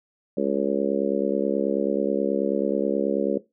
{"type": "harmonic tone", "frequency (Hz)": 69.3, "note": "C#2", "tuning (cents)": 0, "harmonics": [3, 4, 5, 6, 7, 8], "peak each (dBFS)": [-28, -28, -28, -28, -28, -28], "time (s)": [0.37, 3.38], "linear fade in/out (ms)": 5, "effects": ["noise-tail reverb RT60 0.2 s tail -17 dB re dry"]}